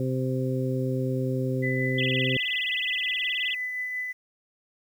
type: harmonic tone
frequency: 129.8 Hz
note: C3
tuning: 13 cents flat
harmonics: 1 / 2 / 3 / 4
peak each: -27 / -30 / -32 / -33 dBFS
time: 0-2.37 s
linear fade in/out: 2 ms
type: tone with tremolo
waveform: sine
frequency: 2001 Hz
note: B6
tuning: 22 cents sharp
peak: -27 dBFS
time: 1.62-4.13 s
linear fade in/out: 20 ms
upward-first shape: triangle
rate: 5.6 Hz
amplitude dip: 35%
type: tone with vibrato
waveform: sine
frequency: 2960 Hz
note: F#7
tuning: in tune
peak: -27 dBFS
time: 1.98-3.55 s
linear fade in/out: 5 ms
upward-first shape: sine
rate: 19 Hz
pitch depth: 270 cents each way
effects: 9-bit